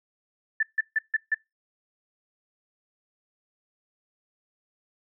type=tone bursts; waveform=sine; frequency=1760 Hz; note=A6; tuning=in tune; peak=-20 dBFS; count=5; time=0.6-1.345 s; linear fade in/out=5 ms; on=29 ms; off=150 ms; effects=noise-tail reverb RT60 0.2 s tail -23 dB re dry